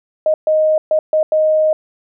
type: tone bursts at uneven times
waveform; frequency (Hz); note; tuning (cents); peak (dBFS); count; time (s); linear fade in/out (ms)
sine; 622.3; D#5; 0; -10; 5; 0.26-0.34 / 0.47-0.78 / 0.91-0.99 / 1.13-1.23 / 1.32-1.73; 2
effects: none